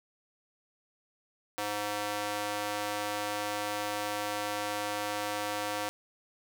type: tone with high-pass filter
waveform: square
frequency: 103.83 Hz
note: G#2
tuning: in tune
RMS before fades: -34 dBFS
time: 1.58-5.89 s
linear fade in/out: 0 ms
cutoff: 580 Hz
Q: 0.95
effects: none